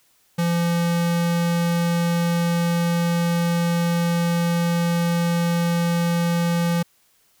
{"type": "tone", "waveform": "square", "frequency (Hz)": 170.7, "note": "F3", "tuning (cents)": -39, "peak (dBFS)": -19, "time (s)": [0.38, 6.83], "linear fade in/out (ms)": 10, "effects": ["white hiss -61 dBFS RMS until 7.4 s"]}